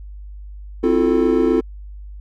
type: chord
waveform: triangle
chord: F major seventh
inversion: second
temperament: equal with one note detuned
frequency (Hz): 261.6 / 329.6 / 357.4 / 440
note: C4 / E4 / F4 / A4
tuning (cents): 0 / 0 / +40 / 0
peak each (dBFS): -17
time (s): 0.83-1.61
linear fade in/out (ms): 10
effects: added 50 Hz sine -32 dBFS peak until 2.2 s